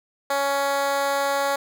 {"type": "tone with high-pass filter", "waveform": "10% pulse", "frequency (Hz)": 278.9, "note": "C#4", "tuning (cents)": 11, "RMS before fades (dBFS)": -23, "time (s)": [0.3, 1.56], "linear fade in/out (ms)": 5, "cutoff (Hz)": 590, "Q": 1.9, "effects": []}